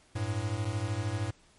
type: beating tone pair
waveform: square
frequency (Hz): 98 / 111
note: G2 / A2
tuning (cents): 0 / +16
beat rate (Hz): 13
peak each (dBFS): -34 / -33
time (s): 0.15-1.31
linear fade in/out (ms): 10
effects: pink hiss -62 dBFS RMS until 1.58 s + MP3 48 kbps